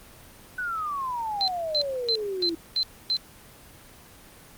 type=exponential sweep; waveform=sine; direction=down; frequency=1514 to 325.2 Hz; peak=-27 dBFS; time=0.58-2.55 s; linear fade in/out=5 ms
type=tone bursts; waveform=sine; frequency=4085 Hz; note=C8; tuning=42 cents flat; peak=-21 dBFS; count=6; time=1.41-3.168 s; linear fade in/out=0 ms; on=68 ms; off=270 ms
effects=pink hiss -49 dBFS RMS until 4.57 s + Opus 24 kbps